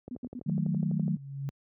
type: click train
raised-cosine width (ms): 2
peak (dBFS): -28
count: 13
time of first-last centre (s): 0.08-1.08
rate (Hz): 12
type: tone bursts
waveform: sine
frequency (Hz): 246.9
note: B3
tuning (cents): 0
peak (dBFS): -35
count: 3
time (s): 0.11-0.393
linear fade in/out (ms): 2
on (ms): 43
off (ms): 77
type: chord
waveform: sine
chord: D# diminished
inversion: none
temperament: equal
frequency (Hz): 155.56 / 185 / 220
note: D#3 / F#3 / A3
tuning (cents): 0 / 0 / 0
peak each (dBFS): -29 / -30 / -33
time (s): 0.46-1.17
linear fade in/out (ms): 10
type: tone with exponential growth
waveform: sine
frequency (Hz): 138.4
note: C#3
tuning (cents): -2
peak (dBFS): -29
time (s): 0.61-1.49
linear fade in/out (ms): 0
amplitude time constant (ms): 190
effects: high-pass 80 Hz 12 dB/octave